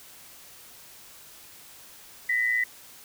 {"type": "tone pair together", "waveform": "sine", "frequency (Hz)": [1871.7, 1991], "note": ["A#6", "B6"], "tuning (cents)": [7, 14], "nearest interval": "minor second", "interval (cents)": 107, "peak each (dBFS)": [-29, -23], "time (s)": [2.29, 2.64], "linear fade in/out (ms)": 5, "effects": ["white hiss -49 dBFS RMS until 3.04 s"]}